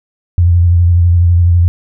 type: tone with vibrato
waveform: sine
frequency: 86.8 Hz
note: F2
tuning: 10 cents flat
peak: -5 dBFS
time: 0.38-1.68 s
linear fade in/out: 0 ms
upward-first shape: triangle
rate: 12 Hz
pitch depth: 48 cents each way
effects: none